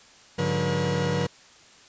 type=tone cluster; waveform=40% pulse; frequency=102 / 145.2 / 180 / 481 Hz; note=G#2 / D3 / F#3 / B4; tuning=-31 / -19 / -47 / -46 cents; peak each=-31 / -27 / -28 / -27 dBFS; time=0.38-1.27 s; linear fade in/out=10 ms; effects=white hiss -52 dBFS RMS until 1.88 s + resampled to 16000 Hz